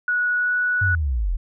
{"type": "tone with pitch glide", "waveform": "sine", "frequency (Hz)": [1464, 1473.3], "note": ["F#6", "F#6"], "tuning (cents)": [-19, -8], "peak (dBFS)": -18, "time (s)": [0.08, 0.95], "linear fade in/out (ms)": 2, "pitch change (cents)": 11, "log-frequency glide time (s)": [0.35, 0.54]}
{"type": "linear sweep", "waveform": "sine", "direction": "down", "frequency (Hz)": [100.5, 36.35], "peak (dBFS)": -19, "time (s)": [0.81, 1.37], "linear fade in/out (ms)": 10}
{"effects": []}